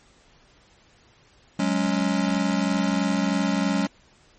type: chord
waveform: square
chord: F# suspended second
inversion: none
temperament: just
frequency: 185 / 208.1 / 277.5 Hz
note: F#3 / G#3 / C#4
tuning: 0 / +4 / +2 cents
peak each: -26 dBFS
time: 1.59-3.87 s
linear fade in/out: 5 ms
effects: pink hiss -57 dBFS RMS until 4.38 s + MP3 32 kbps